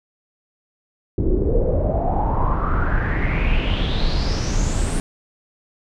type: noise with low-pass filter sweep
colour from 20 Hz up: brown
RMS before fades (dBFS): -19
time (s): 1.18-5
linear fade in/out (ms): 0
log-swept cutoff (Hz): 340 to 9300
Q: 6.9
effects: none